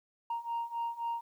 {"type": "beating tone pair", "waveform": "sine", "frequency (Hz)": [930, 933.8], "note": ["A#5", "A#5"], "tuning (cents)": [-4, 3], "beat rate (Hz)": 3.8, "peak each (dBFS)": [-36, -34], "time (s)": [0.3, 1.21], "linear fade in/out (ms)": 5, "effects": ["tanh soft clip ceiling -29 dBFS", "11-bit"]}